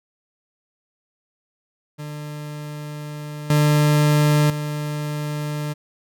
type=tone with level steps; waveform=40% pulse; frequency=149.1 Hz; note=D3; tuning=27 cents sharp; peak=-29 / -13 / -23 dBFS; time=1.98-5.74 s; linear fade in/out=20 ms; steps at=3.5 / 4.5 s; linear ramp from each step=2 ms; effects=none